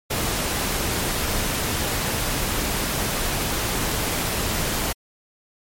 pink noise, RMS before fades -24 dBFS, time 0.1-4.93 s, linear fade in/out 10 ms, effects MP3 64 kbps

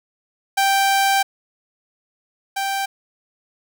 sawtooth tone pair in turn, 784 / 784 Hz, G5 / G5, 0 / 0 cents, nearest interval unison, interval 0 cents, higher neither, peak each -11 / -17 dBFS, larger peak first, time 0.57-1.23 / 2.56-2.86 s, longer first, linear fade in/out 10 ms, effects none

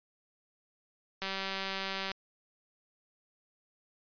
click train, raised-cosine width 0.2 ms, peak -18 dBFS, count 174, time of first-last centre 1.22-2.116 s, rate 193 Hz, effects resampled to 11025 Hz

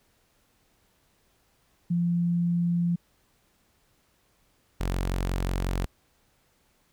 sine / sawtooth tone pair in turn, 172.5 / 45.52 Hz, F3 / F#1, -21 / -28 cents, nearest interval octave + major seventh, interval 2307 cents, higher first, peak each -22 dBFS, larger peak neither, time 1.9-2.96 / 4.8-5.86 s, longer neither, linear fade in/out 10 ms, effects pink hiss -67 dBFS RMS until 6.92 s

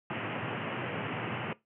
pink band-pass noise, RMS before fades -36 dBFS, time 0.1-1.53 s, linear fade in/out 2 ms, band 100 to 3000 Hz, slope 96 dB/octave, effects noise-tail reverb RT60 0.2 s tail -20 dB re dry

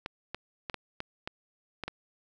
clicks, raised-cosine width 0.3 ms, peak -19 dBFS, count 8, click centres 0.061 / 0.346 / 0.698 / 0.743 / 1.004 / 1.275 / 1.837 / 1.88 s, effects none

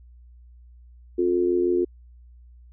sine tone with amplitude modulation, 355.6 Hz, F4, 31 cents sharp, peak -15 dBFS, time 1.18-1.85 s, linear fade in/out 10 ms, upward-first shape sine, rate 86.4 Hz, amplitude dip 80%, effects added 60 Hz sine -46 dBFS peak until 2.72 s

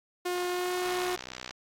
sawtooth tone with pitch glide, 357.7 to 361.9 Hz, F4 to F#4, +41 to -38 cents, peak -25 dBFS, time 0.25-1.16 s, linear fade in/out 10 ms, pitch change +21 cents, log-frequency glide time 0.48-0.76 s
click train, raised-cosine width 0.2 ms, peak -21 dBFS, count 42, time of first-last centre 0.86-1.509 s, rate 63.2 Hz
effects AAC 48 kbps

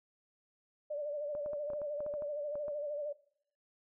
sine tone with vibrato, 587.3 Hz, D5, in tune, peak -35 dBFS, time 0.9-3.13 s, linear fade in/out 10 ms, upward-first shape sine, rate 13 Hz, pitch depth 54 cents each way
clicks, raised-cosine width 1 ms, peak -35 dBFS, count 12, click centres 1.351 / 1.461 / 1.533 / 1.702 / 1.734 / 1.817 / 2.005 / 2.064 / 2.139 / 2.222 / 2.555 / 2.682 s
effects noise-tail reverb RT60 0.6 s tail -19 dB re dry

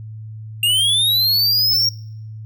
square linear sweep, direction up, 2769 to 5600 Hz, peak -14 dBFS, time 0.63-1.89 s, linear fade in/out 2 ms, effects noise-tail reverb RT60 0.7 s tail -24 dB re dry + added 109 Hz sine -30 dBFS peak until 2.45 s

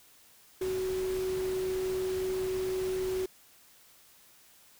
sine tone in noise, 374 Hz, F#4, 19 cents sharp, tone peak -29 dBFS, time 0.61-3.26 s, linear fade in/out 5 ms, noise pink, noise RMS -43 dBFS, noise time 0.61-3.26 s, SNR +11 dB, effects white hiss -59 dBFS RMS until 4.79 s

